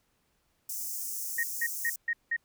white high-pass noise, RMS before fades -36 dBFS, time 0.69-1.96 s, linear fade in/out 5 ms, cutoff 5600 Hz, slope 48 dB/octave
sine tone bursts, 1864.7 Hz, A#6, in tune, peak -26 dBFS, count 5, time 1.38-2.365 s, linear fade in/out 5 ms, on 53 ms, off 180 ms
effects pink hiss -73 dBFS RMS until 2.44 s

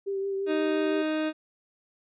sine tone with vibrato, 392 Hz, G4, in tune, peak -27 dBFS, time 0.06-1.03 s, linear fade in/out 20 ms, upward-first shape triangle, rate 5.8 Hz, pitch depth 24 cents each way
30% pulse tone, 310.9 Hz, D#4, 1 cent flat, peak -23 dBFS, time 0.46-1.33 s, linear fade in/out 50 ms
effects resampled to 8000 Hz

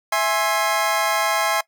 25% pulse chord, E augmented, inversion none, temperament equal with one note detuned, 659.3 / 830.6 / 1061.1 Hz, E5 / G#5 / B#5, 0 / 0 / +24 cents, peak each -19 dBFS, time 0.12-1.61 s, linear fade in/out 5 ms, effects noise-tail reverb RT60 0.1 s tail -21 dB re dry

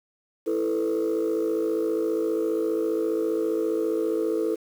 sine chord, E suspended fourth, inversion none, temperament just, 329.6 / 439.5 / 494.4 Hz, E4 / A4 / B4, 0 / -2 / +2 cents, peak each -25 / -24 / -28 dBFS, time 0.46-4.56 s, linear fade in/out 20 ms, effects tanh soft clip ceiling -18 dBFS + 8-bit

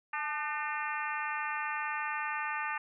harmonic tone with a mistuned harmonic, 301.6 Hz, D4, 46 cents sharp, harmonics 3 / 4 / 5 / 6 / 7 / 8 / 9, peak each -38 / -38 / -41 / -38 / -45 / -43 / -45 dBFS, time 0.13-2.78 s, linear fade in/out 5 ms, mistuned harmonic 3, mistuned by -59 cents, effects none

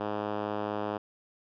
5% pulse tone with band-pass filter, 104.4 Hz, G#2, 10 cents sharp, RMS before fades -33 dBFS, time 0-0.98 s, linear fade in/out 10 ms, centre 440 Hz, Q 0.55, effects resampled to 11025 Hz

